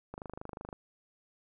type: click train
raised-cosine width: 1 ms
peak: -27 dBFS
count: 16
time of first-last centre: 0.14-0.728 s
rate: 25.5 Hz
effects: none